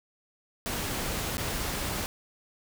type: noise with dropouts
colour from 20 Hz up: pink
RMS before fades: -32 dBFS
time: 0.66-2.06 s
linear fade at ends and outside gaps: 0 ms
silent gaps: 1.37-1.38 s
effects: none

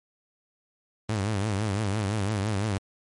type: tone with vibrato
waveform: sawtooth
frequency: 103.2 Hz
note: G#2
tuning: 10 cents flat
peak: -21 dBFS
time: 1.09-2.78 s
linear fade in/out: 5 ms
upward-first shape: triangle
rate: 5.9 Hz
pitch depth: 150 cents each way
effects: MP3 48 kbps

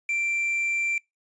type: tone with quantisation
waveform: triangle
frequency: 2354 Hz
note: D7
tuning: 3 cents sharp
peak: -22 dBFS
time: 0.09-0.98 s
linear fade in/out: 2 ms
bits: 8
effects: noise-tail reverb RT60 0.2 s tail -26 dB re dry + resampled to 22050 Hz

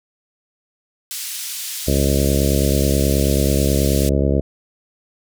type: band-pass noise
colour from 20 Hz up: white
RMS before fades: -28 dBFS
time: 1.11-4.09 s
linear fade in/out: 0 ms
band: 2800 to 13000 Hz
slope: 12 dB/octave
type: harmonic tone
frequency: 69.3 Hz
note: C#2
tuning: in tune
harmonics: 1 / 2 / 3 / 4 / 5 / 6 / 7 / 8 / 9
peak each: -18 / -21 / -23 / -24 / -25 / -26 / -26 / -27 / -28 dBFS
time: 1.87-4.41 s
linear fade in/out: 10 ms
effects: none

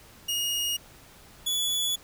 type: tone pair in turn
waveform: sawtooth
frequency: 2866 / 3419 Hz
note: F7 / G#7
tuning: +44 / +50 cents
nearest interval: minor third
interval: 306 cents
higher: second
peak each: -23 / -22 dBFS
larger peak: second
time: 0.28-0.77 / 1.46-1.96 s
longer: second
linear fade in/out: 10 ms
effects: pink hiss -52 dBFS RMS until 2.03 s

